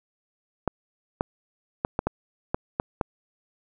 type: clicks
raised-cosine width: 1 ms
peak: -9 dBFS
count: 8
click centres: 0.677 / 1.209 / 1.849 / 1.991 / 2.07 / 2.545 / 2.799 / 3.012 s
effects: none